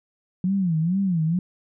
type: tone with vibrato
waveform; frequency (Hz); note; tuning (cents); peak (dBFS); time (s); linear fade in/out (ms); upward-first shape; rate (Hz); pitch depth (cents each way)
sine; 176.4; F3; +18; -19; 0.44-1.39; 2; sine; 2.2; 200
effects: none